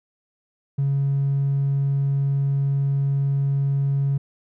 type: tone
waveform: triangle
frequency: 138.9 Hz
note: C#3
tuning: 4 cents sharp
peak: -15 dBFS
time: 0.78-4.18 s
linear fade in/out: 10 ms
effects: tanh soft clip ceiling -15 dBFS